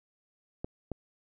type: clicks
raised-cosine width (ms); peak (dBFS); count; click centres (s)
2; -21; 2; 0.645 / 0.917
effects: none